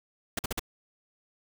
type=noise bursts; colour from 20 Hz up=pink; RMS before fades=-30 dBFS; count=4; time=0.37-0.595 s; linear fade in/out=5 ms; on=21 ms; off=47 ms; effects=none